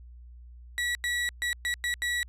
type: tone bursts at uneven times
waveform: 35% pulse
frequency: 1936 Hz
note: B6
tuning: 35 cents flat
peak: -25 dBFS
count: 6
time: 0.78-0.95 / 1.04-1.29 / 1.42-1.53 / 1.65-1.74 / 1.84-1.94 / 2.02-2.23 s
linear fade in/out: 0 ms
effects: added 60 Hz sine -45 dBFS peak until 2.28 s + low-pass 11000 Hz 12 dB/octave